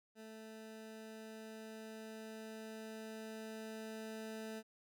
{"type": "tone with level ramp", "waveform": "20% pulse", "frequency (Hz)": 220, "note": "A3", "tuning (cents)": 0, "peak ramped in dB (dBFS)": [-46, -39], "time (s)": [0.15, 4.63], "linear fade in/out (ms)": 50, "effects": []}